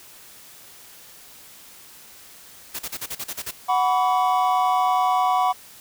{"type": "noise bursts", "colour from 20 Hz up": "white", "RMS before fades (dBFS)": -30, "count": 9, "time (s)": [2.74, 3.513], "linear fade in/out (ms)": 10, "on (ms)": 53, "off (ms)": 37}
{"type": "chord", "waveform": "triangle", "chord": "F# suspended fourth", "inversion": "none", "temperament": "equal with one note detuned", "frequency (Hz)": [740, 987.8, 1137.3], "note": ["F#5", "B5", "C#6"], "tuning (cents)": [0, 0, 44], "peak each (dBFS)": [-18, -21, -22], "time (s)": [3.68, 5.53], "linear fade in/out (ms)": 20}
{"effects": ["white hiss -46 dBFS RMS until 5.8 s"]}